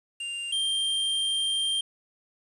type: tone pair in turn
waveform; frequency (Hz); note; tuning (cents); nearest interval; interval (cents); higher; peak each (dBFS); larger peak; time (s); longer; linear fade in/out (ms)
square; 2794 / 3176; F7 / G7; 0 / +22; major second; 222; second; -32 / -25; second; 0.2-0.52 / 0.52-1.81; second; 5
effects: resampled to 24000 Hz + 9-bit